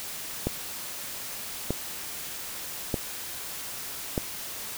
click train, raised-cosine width 2 ms, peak -12 dBFS, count 4, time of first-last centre 0.47-4.178 s, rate 0.809 Hz, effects white hiss -37 dBFS RMS until 4.77 s

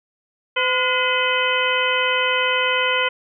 harmonic tone with a mistuned harmonic, 509 Hz, C5, 48 cents flat, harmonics 1 / 2 / 3 / 4 / 5 / 6, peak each -24 / -24 / -24 / -24 / -24 / -24 dBFS, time 0.56-3.09 s, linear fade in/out 10 ms, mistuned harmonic 3, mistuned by -91 cents, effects none

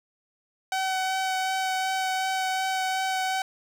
sawtooth tone with vibrato, 757 Hz, F#5, 39 cents sharp, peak -21 dBFS, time 0.72-3.42 s, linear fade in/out 2 ms, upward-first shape sine, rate 2.7 Hz, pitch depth 11 cents each way, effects low-pass 9000 Hz 12 dB/octave + 8-bit

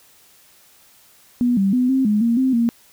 sine tone with pitch steps, 243.8 / 195.1 / 250.6 / 264.8 / 209.8 / 232.9 / 261.5 / 233.5 Hz, B3 / G3 / B3 / C4 / G#3 / A#3 / C4 / A#3, -22 / -8 / +25 / +21 / +18 / -1 / -1 / +3 cents, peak -14 dBFS, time 1.41-2.69 s, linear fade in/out 0 ms, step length 160 ms, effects white hiss -52 dBFS RMS until 2.92 s

